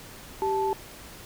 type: tone pair together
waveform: sine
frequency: 389.9 / 875.3 Hz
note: G4 / A5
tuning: -9 / -9 cents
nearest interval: octave + major second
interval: 1400 cents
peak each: -26 dBFS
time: 0.42-0.73 s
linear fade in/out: 0 ms
effects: pink hiss -45 dBFS RMS until 1.25 s